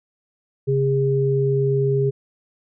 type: tone pair together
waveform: sine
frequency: 135.75 / 406.8 Hz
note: C#3 / G#4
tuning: -36 / -36 cents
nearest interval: octave + perfect fifth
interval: 1900 cents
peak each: -19 dBFS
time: 0.67-2.11 s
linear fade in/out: 20 ms
effects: none